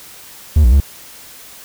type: tone with pitch steps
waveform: triangle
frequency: 76.4 / 59.2 / 69.3 Hz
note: D#2 / A#1 / C#2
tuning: -31 / +27 / 0 cents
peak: -4 dBFS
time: 0.56-0.803 s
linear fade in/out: 5 ms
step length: 81 ms
effects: white hiss -38 dBFS RMS until 1.64 s